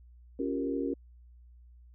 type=chord; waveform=sine; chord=G half-diminished seventh; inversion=second; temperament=equal; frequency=277.2 / 349.2 / 392 / 466.2 Hz; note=Db4 / F4 / G4 / Bb4; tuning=0 / 0 / 0 / 0 cents; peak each=-32 / -37 / -37 / -36 dBFS; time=0.39-0.94 s; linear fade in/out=5 ms; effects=added 60 Hz sine -52 dBFS peak until 1.94 s